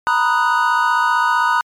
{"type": "chord", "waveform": "triangle", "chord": "B major seventh", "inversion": "third", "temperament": "equal", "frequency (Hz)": [932.3, 987.8, 1244.5, 1480], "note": ["A#5", "B5", "D#6", "F#6"], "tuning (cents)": [0, 0, 0, 0], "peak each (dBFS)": -17, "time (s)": [0.07, 1.61], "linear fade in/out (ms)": 0, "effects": ["MP3 96 kbps"]}